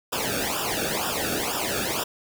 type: noise with flanger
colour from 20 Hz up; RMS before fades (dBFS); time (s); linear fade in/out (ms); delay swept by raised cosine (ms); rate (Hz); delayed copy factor
pink; -27; 0.12-2.04; 10; 0.47 to 1.01; 2.1; -0.95
effects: none